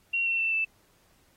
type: tone with pitch steps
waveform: sine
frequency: 2742 / 2709 / 2676 / 2644 Hz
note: F7 / E7 / E7 / E7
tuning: -32 / +47 / +25 / +5 cents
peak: -24 dBFS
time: 0.13-0.65 s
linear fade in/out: 10 ms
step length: 130 ms
effects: pink hiss -65 dBFS RMS until 1.36 s + AAC 48 kbps